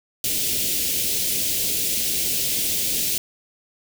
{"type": "band-stop noise", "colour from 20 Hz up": "white", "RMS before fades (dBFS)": -23, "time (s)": [0.24, 3.18], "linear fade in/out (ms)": 2, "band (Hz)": [510, 2500], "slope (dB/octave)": 24, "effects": []}